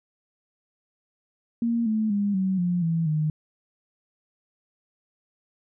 sine tone with pitch steps, 233.1 / 217.5 / 202.9 / 189.34 / 176.66 / 164.83 / 153.79 Hz, A#3 / A3 / G#3 / F#3 / F3 / E3 / D#3, 0 / -20 / -40 / +40 / +20 / 0 / -20 cents, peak -21 dBFS, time 1.62-3.3 s, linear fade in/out 2 ms, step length 240 ms, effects none

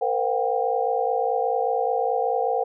sine tone cluster, 464.2 / 513 / 724 / 789 Hz, A#4 / C5 / F#5 / G5, -7 / -34 / -38 / +11 cents, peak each -26 dBFS, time 0.01-2.64 s, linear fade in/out 10 ms, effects none

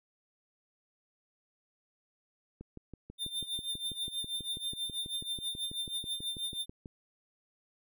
click train, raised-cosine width 3 ms, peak -32 dBFS, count 27, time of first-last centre 2.61-6.858 s, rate 6.12 Hz
square tone with tremolo, 3602 Hz, A7, 40 cents sharp, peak -32 dBFS, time 3.18-6.66 s, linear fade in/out 50 ms, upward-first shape triangle, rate 6.2 Hz, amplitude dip 85%
effects none

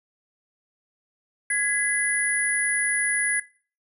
sine tone cluster, 1672 / 2003 / 9850 Hz, G#6 / B6 / D#9, +11 / +24 / -19 cents, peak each -26 / -26 / -25 dBFS, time 1.5-3.4 s, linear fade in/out 5 ms, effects noise-tail reverb RT60 0.4 s tail -19 dB re dry

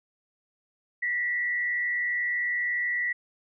sine tone with frequency modulation, 1949 Hz, B6, 23 cents flat, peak -25 dBFS, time 1.02-3.13 s, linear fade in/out 10 ms, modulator 112 Hz, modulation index 0.5, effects none

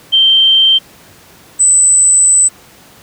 sine tone pair in turn, 3136 / 8013 Hz, G7 / B8, 0 / +24 cents, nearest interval octave + major third, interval 1624 cents, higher second, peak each -5 dBFS, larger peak neither, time 0.12-0.79 / 1.59-2.49 s, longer second, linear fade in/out 20 ms, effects pink hiss -41 dBFS RMS until 3.02 s + high-pass 80 Hz 12 dB/octave

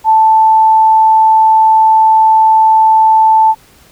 sine tone, 880 Hz, A5, in tune, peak -4 dBFS, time 0.04-3.55 s, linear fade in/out 50 ms, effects pink hiss -44 dBFS RMS until 3.91 s

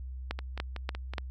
two click trains, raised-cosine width 0.3 ms, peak -22 / -16 dBFS, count 5 / 4, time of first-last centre 0.39-1.136 / 0.31-1.182 s, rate 5.36 / 3.44 Hz, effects added 64 Hz sine -37 dBFS peak until 1.3 s

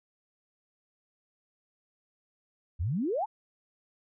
sine exponential sweep, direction up, 72.4 to 932.3 Hz, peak -27 dBFS, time 2.79-3.26 s, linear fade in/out 20 ms, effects none

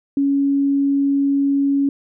sine tone, 278.8 Hz, C#4, 10 cents sharp, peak -14 dBFS, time 0.17-1.89 s, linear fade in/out 2 ms, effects none

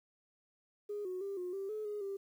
sine tone with pitch steps, 413.1 / 367.7 / 396.3 / 359.6 / 390.8 / 428.9 / 416.3 / 394.3 Hz, G#4 / F#4 / G4 / F#4 / G4 / A4 / G#4 / G4, -9 / -11 / +19 / -49 / -5 / -44 / +4 / +10 cents, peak -36 dBFS, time 0.89-2.17 s, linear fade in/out 10 ms, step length 160 ms, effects tanh soft clip ceiling -33 dBFS + 11-bit

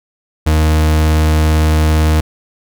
40% pulse tone, 77.78 Hz, D#2, in tune, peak -8 dBFS, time 0.46-2.21 s, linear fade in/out 10 ms, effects none

